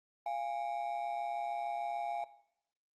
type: ring-modulated tone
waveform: triangle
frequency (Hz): 757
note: F#5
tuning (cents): +39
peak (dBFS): -29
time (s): 0.26-2.24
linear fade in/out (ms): 2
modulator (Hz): 63.3
effects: noise-tail reverb RT60 0.7 s tail -17 dB re dry + Opus 32 kbps